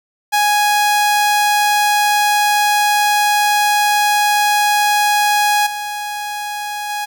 sawtooth tone with level steps, 830.6 Hz, G#5, in tune, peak -8 / -18 / -16 dBFS, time 0.32-7.06 s, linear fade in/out 20 ms, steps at 5.66 / 6.89 s, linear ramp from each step 10 ms, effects 8-bit

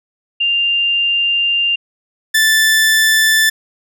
sine / sawtooth tone pair in turn, 2793 / 1759.5 Hz, F7 / A6, -1 / 0 cents, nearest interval minor sixth, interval 799 cents, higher first, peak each -12 / -6 dBFS, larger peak second, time 0.4-1.76 / 2.34-3.5 s, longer first, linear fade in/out 10 ms, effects none

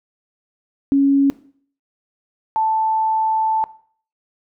sine tone pair in turn, 277.2 / 880.1 Hz, C#4 / A5, 0 / 0 cents, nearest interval octave + minor sixth, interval 2000 cents, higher second, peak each -11 / -15 dBFS, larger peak first, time 0.92-1.3 / 2.56-3.64 s, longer second, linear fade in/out 0 ms, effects noise-tail reverb RT60 0.5 s tail -18 dB re dry

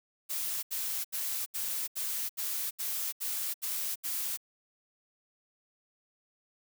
blue noise bursts, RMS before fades -34 dBFS, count 10, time 0.29-4.374 s, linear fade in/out 20 ms, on 340 ms, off 76 ms, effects none

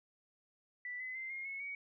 sine tone with pitch steps, 1974 / 2026 / 2079 / 2134 / 2190 / 2248 Hz, B6 / B6 / C7 / C7 / C#7 / C#7, -1 / +44 / -12 / +34 / -22 / +24 cents, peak -40 dBFS, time 0.85-1.75 s, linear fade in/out 2 ms, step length 150 ms, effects none

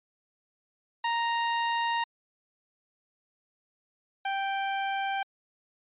sawtooth tone pair in turn, 932.3 / 784 Hz, A#5 / G5, 0 / 0 cents, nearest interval minor third, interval 300 cents, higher first, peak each -22 / -24 dBFS, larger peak first, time 1.04-2.04 / 4.25-5.23 s, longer first, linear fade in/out 5 ms, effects resampled to 8000 Hz

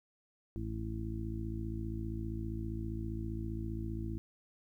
harmonic tone, 55.1 Hz, A1, 3 cents sharp, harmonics 1 / 2 / 3 / 4 / 5 / 6, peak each -40 / -40 / -51 / -44 / -53 / -43 dBFS, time 0.56-4.18 s, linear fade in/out 0 ms, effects 12-bit

